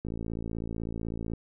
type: click train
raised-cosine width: 3 ms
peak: -22 dBFS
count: 73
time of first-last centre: 0.05-1.336 s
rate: 56 Hz
effects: none